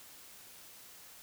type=silence; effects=white hiss -54 dBFS RMS until 1.22 s